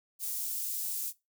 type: high-pass noise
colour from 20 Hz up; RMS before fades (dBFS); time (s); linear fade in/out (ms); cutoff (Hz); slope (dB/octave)
white; -35; 0.19-1.13; 50; 7700; 12
effects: noise-tail reverb RT60 0.2 s tail -18 dB re dry